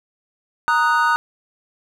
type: chord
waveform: triangle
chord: D# minor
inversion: second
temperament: equal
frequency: 932.3 / 1244.5 / 1480 Hz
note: A#5 / D#6 / F#6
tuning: 0 / 0 / 0 cents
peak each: -17 dBFS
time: 0.68-1.16 s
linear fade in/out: 0 ms
effects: none